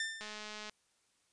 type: tone with exponential decay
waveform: sawtooth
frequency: 1791 Hz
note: A6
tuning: 30 cents sharp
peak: -29 dBFS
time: 0-0.56 s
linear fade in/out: 2 ms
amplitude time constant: 120 ms
type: click train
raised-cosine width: 0.2 ms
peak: -28 dBFS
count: 104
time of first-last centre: 0.21-0.696 s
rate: 212 Hz
effects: white hiss -74 dBFS RMS until 1.32 s + resampled to 22050 Hz

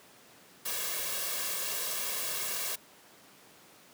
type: noise with comb filter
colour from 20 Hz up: white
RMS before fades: -34 dBFS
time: 0.65-2.76 s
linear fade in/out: 10 ms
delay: 1.8 ms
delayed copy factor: +0.75
effects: pink hiss -56 dBFS RMS until 3.93 s + high-pass 200 Hz 12 dB/octave

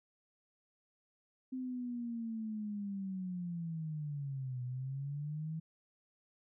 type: linear two-way sweep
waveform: sine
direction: down then up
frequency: 260 to 123.47 to 161.7 Hz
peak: -37 dBFS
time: 1.52-5.6 s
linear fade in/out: 10 ms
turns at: 4.63 s
effects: none

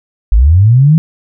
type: linear sweep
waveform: sine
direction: up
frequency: 46.25 to 164.81 Hz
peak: -3 dBFS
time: 0.32-0.98 s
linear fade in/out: 0 ms
effects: none

